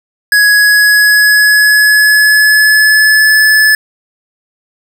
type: tone with pitch glide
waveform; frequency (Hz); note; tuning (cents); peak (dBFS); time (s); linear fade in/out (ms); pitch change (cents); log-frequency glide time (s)
square; 1672 to 1728; G#6 to A6; +11 to -32; -5; 0.32-3.75; 2; +57; 0.47-3.38
effects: none